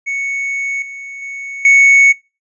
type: tone with level steps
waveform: triangle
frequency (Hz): 2217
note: C#7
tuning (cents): 0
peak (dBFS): -15 / -25 / -22 / -3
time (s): 0.06-2.13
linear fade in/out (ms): 20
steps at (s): 0.82 / 1.22 / 1.65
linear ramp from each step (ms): 2
effects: noise-tail reverb RT60 0.3 s tail -25 dB re dry + resampled to 22050 Hz